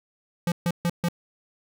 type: tone bursts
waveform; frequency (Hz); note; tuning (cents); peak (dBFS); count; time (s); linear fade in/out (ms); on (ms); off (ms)
square; 172.5; F3; -21; -22; 4; 0.47-1.086; 2; 49; 140
effects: none

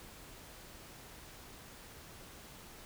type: silence
effects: pink hiss -53 dBFS RMS until 2.85 s

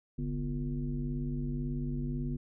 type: tone with frequency modulation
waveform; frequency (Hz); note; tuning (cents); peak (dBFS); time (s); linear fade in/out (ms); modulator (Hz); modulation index
sine; 143.9; D3; -35; -31; 0.18-2.37; 10; 102; 1.3
effects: none

